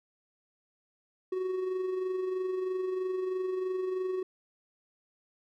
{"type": "tone with amplitude modulation", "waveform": "triangle", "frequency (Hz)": 371.8, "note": "F#4", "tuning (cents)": 8, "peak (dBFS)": -26, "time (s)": [1.32, 4.23], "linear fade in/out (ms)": 5, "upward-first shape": "sine", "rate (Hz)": 23.1, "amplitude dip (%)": 40, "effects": []}